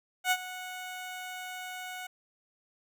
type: tone with ADSR envelope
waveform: 15% pulse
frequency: 736 Hz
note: F#5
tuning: 9 cents flat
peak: -16 dBFS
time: 0.24-2.07 s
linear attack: 72 ms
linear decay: 54 ms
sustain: -16 dB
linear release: 7 ms
effects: none